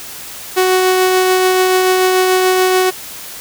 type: tone with tremolo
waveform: sawtooth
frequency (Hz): 371.2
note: F#4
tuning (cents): +6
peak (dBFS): -5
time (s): 0.56-2.91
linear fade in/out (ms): 20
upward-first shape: triangle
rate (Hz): 6.9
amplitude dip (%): 25
effects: white hiss -30 dBFS RMS until 3.4 s